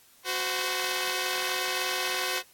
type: tone pair together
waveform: 5% pulse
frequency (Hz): 370 / 514.7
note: F#4 / C5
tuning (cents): 0 / -29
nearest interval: tritone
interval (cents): 571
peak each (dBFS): -19 / -19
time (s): 0.24-2.43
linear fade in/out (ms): 50
effects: white hiss -58 dBFS RMS until 2.53 s + AAC 64 kbps